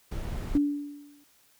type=noise; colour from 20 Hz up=brown; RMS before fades=-33 dBFS; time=0.11-0.58 s; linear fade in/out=10 ms
type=tone with exponential decay; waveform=sine; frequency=289.2 Hz; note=D4; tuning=27 cents flat; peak=-18 dBFS; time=0.55-1.24 s; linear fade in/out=2 ms; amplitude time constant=150 ms
effects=white hiss -63 dBFS RMS until 1.59 s